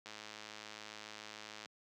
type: click train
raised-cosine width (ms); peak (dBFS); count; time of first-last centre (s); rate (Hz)
0.2; -30; 172; 0.06-1.658; 107
effects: high-pass 150 Hz 12 dB/octave